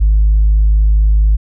sine tone, 52.2 Hz, G#1, 10 cents sharp, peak -5 dBFS, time 0-1.37 s, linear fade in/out 20 ms, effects tanh soft clip ceiling -4 dBFS

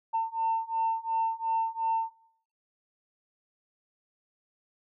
sine beating tone pair, 900 / 902.8 Hz, A5 / A5, +39 / +44 cents, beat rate 2.8 Hz, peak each -29 / -28 dBFS, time 0.13-2.11 s, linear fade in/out 20 ms, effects noise-tail reverb RT60 0.7 s tail -22 dB re dry + tanh soft clip ceiling -20 dBFS

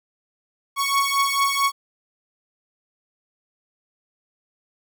sawtooth beating tone pair, 1108 / 1112.5 Hz, C#6 / C#6, -1 / +6 cents, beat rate 4.5 Hz, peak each -18 dBFS, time 0.76-1.72 s, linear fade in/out 50 ms, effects none

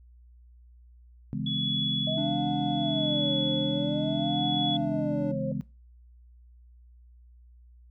sine chord, C# minor seventh, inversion none, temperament equal with one note detuned, 138.59 / 164.81 / 207.7 / 253.4 Hz, C#3 / E3 / G#3 / B3, 0 / 0 / 0 / +45 cents, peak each -33 / -36 / -33 / -36 dBFS, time 1.33-5.61 s, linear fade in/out 0 ms
sine tone with tremolo, 3391 Hz, G#7, 35 cents sharp, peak -27 dBFS, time 1.46-4.77 s, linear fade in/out 5 ms, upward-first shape sine, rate 0.69 Hz, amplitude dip 70%
sine tone with vibrato, 622.3 Hz, D#5, in tune, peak -31 dBFS, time 2.07-5.52 s, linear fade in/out 5 ms, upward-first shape sine, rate 0.51 Hz, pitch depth 260 cents each way
triangle tone, 293.7 Hz, D4, in tune, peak -27 dBFS, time 2.17-5.32 s, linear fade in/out 10 ms
effects noise-tail reverb RT60 0.3 s tail -20 dB re dry + added 60 Hz sine -51 dBFS peak until 7.9 s

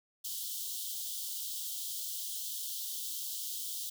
white high-pass noise, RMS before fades -39 dBFS, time 0.24-3.9 s, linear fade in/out 10 ms, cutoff 3000 Hz, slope 96 dB/octave, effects none

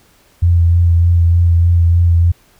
sine tone with vibrato, 85.5 Hz, F2, 36 cents flat, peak -7 dBFS, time 0.42-2.32 s, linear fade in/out 10 ms, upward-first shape sine, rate 3.3 Hz, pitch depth 21 cents each way, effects pink hiss -51 dBFS RMS until 2.59 s

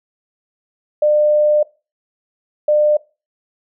sine tone bursts at uneven times, 600 Hz, D5, 37 cents sharp, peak -10 dBFS, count 2, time 1.02-1.63 / 2.68-2.97 s, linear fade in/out 5 ms, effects noise-tail reverb RT60 0.3 s tail -21 dB re dry

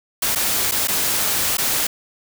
white noise with dropouts, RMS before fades -20 dBFS, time 0.22-1.87 s, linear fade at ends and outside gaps 5 ms, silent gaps 0.351-0.357 / 0.713-0.719 / 0.874-0.882 / 1.571-1.582 s, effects none

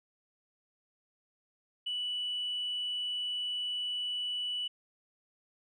sine tone, 2960 Hz, F#7, in tune, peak -31 dBFS, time 1.86-4.68 s, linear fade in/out 10 ms, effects tanh soft clip ceiling -28 dBFS

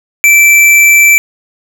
square tone, 2332 Hz, D7, 13 cents flat, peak -3 dBFS, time 0.24-1.18 s, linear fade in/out 0 ms, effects none

